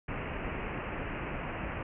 pink low-pass noise, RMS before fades -37 dBFS, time 0.08-1.83 s, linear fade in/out 5 ms, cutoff 2800 Hz, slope 96 dB/octave, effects none

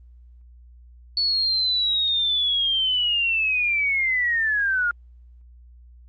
sine linear sweep, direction down, 4446 to 1400 Hz, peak -19 dBFS, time 1.17-4.91 s, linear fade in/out 2 ms, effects added 60 Hz sine -45 dBFS peak until 6.08 s + Opus 24 kbps

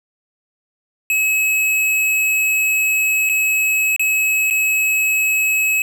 square tone with dropouts, 2570 Hz, E7, 45 cents flat, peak -15 dBFS, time 1.1-5.82 s, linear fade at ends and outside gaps 1 ms, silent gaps 3.291-3.296 / 3.963-3.995 / 4.501-4.508 s, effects none

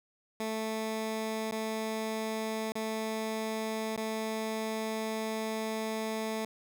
15% pulse tone with dropouts, 220 Hz, A3, in tune, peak -26 dBFS, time 0.4-6.45 s, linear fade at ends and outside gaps 2 ms, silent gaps 1.512-1.522 / 2.721-2.754 / 3.964-3.976 s, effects none

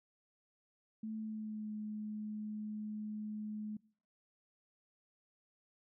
sine tone with pitch glide, 218.7 to 212.7 Hz, A3 to G#3, -10 to +42 cents, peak -39 dBFS, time 1.03-3.77 s, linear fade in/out 5 ms, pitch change -48 cents, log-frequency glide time 1.16-1.73 s, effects noise-tail reverb RT60 0.5 s tail -23 dB re dry

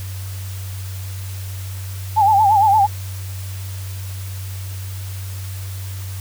sine tone with vibrato, 830.6 Hz, G#5, in tune, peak -10 dBFS, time 2.16-2.87 s, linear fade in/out 20 ms, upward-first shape sine, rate 8.7 Hz, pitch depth 110 cents each way, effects added 95 Hz sine -26 dBFS peak until 6.2 s + white hiss -38 dBFS RMS until 6.2 s

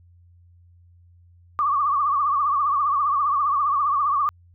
sine tone with vibrato, 1155 Hz, D6, 29 cents flat, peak -18 dBFS, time 1.59-4.29 s, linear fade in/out 0 ms, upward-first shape triangle, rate 15 Hz, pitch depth 120 cents each way, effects added 87 Hz sine -50 dBFS peak until 4.54 s

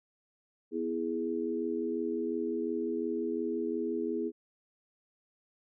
sine chord, E major, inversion second, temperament equal, 246.9 / 329.6 / 415.3 Hz, B3 / E4 / G#4, 0 / 0 / 0 cents, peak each -36 / -34 / -34 dBFS, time 0.71-4.32 s, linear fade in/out 50 ms, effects none

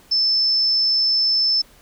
sine tone, 5274 Hz, E8, in tune, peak -15 dBFS, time 0.11-1.62 s, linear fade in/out 10 ms, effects pink hiss -51 dBFS RMS until 1.81 s

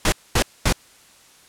pink noise bursts, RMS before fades -17 dBFS, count 3, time 0.05-0.726 s, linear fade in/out 2 ms, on 72 ms, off 230 ms, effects white hiss -51 dBFS RMS until 1.48 s + low-pass 10000 Hz 12 dB/octave

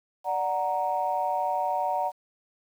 sine chord, D augmented, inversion none, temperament equal, 587.3 / 740 / 932.3 Hz, D5 / F#5 / A#5, 0 / 0 / 0 cents, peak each -31 / -27 / -28 dBFS, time 0.24-2.12 s, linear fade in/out 50 ms, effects tanh soft clip ceiling -15 dBFS + 9-bit

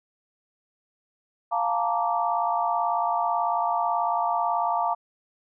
sine chord, Bb major seventh, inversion second, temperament just, 699.2 / 874.1 / 932.3 / 1165.4 Hz, F5 / A5 / Bb5 / D6, +2 / -12 / 0 / -14 cents, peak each -26 / -29 / -27 / -29 dBFS, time 1.51-4.95 s, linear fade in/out 20 ms, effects none

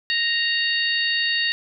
harmonic tone with a mistuned harmonic, 932.3 Hz, A#5, in tune, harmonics 2 / 3 / 4 / 5, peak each -23 / -25 / -26 / -27 dBFS, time 0.1-1.52 s, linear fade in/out 0 ms, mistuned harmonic 5, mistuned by -72 cents, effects none

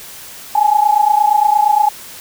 sine tone pair together, 826 / 854.6 Hz, G#5 / G#5, -10 / +49 cents, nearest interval minor second, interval 59 cents, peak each -12 dBFS, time 0.55-1.89 s, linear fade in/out 5 ms, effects white hiss -34 dBFS RMS until 2.2 s

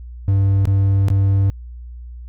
triangle tone with dropouts, 98 Hz, G2, in tune, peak -10 dBFS, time 0.28-1.5 s, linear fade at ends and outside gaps 0 ms, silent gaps 0.654-0.673 / 1.084-1.102 s, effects added 60 Hz sine -31 dBFS peak until 2.28 s

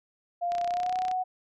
sine tone with pitch glide, 698.5 to 740 Hz, F5 to F#5, 0 to 0 cents, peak -26 dBFS, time 0.41-1.24 s, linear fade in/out 20 ms, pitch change +100 cents, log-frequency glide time 0.67-0.97 s
click train, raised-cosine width 0.2 ms, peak -22 dBFS, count 20, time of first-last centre 0.52-1.114 s, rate 32 Hz
effects none

